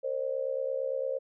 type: tone with amplitude modulation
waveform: sine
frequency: 532 Hz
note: C5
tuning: 29 cents sharp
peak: -25 dBFS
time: 0.03-1.19 s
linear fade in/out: 20 ms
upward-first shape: sine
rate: 68.8 Hz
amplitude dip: 85%
effects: none